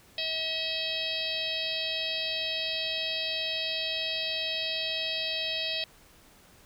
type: harmonic tone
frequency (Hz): 643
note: E5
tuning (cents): -43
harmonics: 1 / 3 / 4 / 5 / 6 / 7 / 8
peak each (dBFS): -39 / -42 / -36 / -35 / -34 / -37 / -41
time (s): 0.18-5.84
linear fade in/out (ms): 2
effects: pink hiss -57 dBFS RMS until 6.65 s